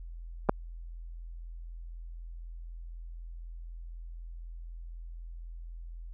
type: clicks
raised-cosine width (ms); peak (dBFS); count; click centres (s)
1; -18 / -7; 2; 0.489 / 0.494
effects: added 42 Hz sine -40 dBFS peak until 6.13 s